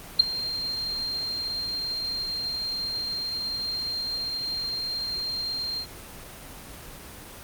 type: tone with ADSR envelope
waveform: sine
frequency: 4186 Hz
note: C8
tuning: in tune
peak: -8 dBFS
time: 0.19-5.86 s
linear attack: 11 ms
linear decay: 8 ms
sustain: -19 dB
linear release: 63 ms
effects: pink hiss -42 dBFS RMS until 7.43 s + Opus 24 kbps